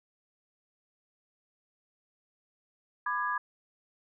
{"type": "chord", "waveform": "sine", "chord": "G# diminished", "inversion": "first", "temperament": "just", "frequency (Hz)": [996.7, 1196.1, 1661.2], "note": ["B5", "D6", "G#6"], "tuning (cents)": [16, 31, 0], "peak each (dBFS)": -33, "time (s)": [3.06, 3.38], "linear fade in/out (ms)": 5, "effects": []}